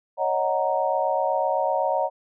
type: chord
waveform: sine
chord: D# minor seventh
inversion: third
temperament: equal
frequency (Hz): 554.4 / 622.3 / 740 / 932.3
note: C#5 / D#5 / F#5 / A#5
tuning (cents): 0 / 0 / 0 / 0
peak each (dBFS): -26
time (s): 0.17-2.1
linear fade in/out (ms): 50
effects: none